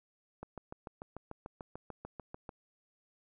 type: click train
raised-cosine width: 1 ms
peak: -29 dBFS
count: 15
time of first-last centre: 0.43-2.492 s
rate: 6.79 Hz
effects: none